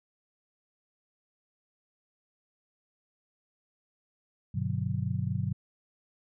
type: chord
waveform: sine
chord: G major seventh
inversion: none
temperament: just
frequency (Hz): 98 / 122.5 / 147 / 183.75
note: G2 / B2 / D3 / F#3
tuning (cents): 0 / -14 / +2 / -12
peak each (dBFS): -33 / -32 / -35 / -35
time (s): 4.54-5.53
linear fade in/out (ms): 10
effects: none